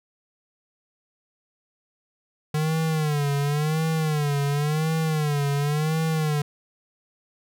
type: tone with vibrato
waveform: square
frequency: 150.9 Hz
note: D3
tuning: 47 cents sharp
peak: -22 dBFS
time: 2.54-6.42 s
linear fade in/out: 5 ms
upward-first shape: sine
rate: 0.93 Hz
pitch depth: 110 cents each way
effects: none